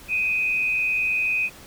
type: tone with frequency modulation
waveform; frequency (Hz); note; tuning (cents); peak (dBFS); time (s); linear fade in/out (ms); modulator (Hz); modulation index
sine; 2504; D#7; +10; -20; 0.08-1.5; 50; 110; 0.57
effects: pink hiss -45 dBFS RMS until 1.66 s